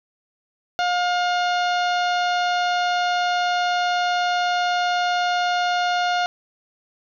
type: harmonic tone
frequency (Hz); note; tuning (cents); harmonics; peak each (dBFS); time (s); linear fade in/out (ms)
712; F5; +33; 1 / 2 / 3 / 4 / 5 / 6 / 7 / 8 / 9; -20 / -25 / -35 / -32 / -33 / -34 / -44 / -42 / -47; 0.79-6.26; 0
effects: none